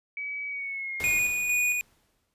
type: tone with pitch glide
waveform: sine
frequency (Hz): 2279 to 2139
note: C#7 to C7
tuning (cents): +47 to +38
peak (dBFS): -31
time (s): 0.17-1.19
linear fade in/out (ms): 2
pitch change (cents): -109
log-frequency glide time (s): 0.47-0.95
type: noise with exponential decay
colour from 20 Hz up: pink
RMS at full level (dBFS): -37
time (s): 1-2.34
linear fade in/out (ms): 0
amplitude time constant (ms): 290
type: tone with tremolo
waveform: square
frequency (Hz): 2464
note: D#7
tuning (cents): -17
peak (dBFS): -23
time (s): 1.04-1.81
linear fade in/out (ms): 0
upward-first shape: square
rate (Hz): 2.2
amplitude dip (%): 35
effects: resampled to 32000 Hz